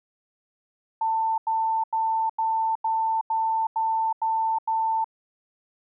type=tone bursts; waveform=sine; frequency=892 Hz; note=A5; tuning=23 cents sharp; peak=-21 dBFS; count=9; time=1.01-5.044 s; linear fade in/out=5 ms; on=370 ms; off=88 ms; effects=none